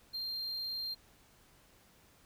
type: tone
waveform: triangle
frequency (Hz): 4186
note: C8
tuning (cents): 0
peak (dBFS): -35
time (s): 0.13-0.95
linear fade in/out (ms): 20
effects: pink hiss -64 dBFS RMS until 2.25 s